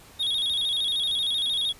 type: tone with vibrato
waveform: triangle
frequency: 3520 Hz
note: A7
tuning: in tune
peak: -22 dBFS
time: 0.19-1.73 s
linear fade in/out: 20 ms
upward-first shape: square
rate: 13 Hz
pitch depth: 87 cents each way
effects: pink hiss -50 dBFS RMS until 1.79 s + resampled to 32000 Hz